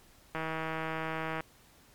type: click train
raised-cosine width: 0.5 ms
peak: -20 dBFS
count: 170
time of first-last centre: 0.35-1.406 s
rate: 160 Hz
effects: pink hiss -60 dBFS RMS until 1.94 s + MP3 96 kbps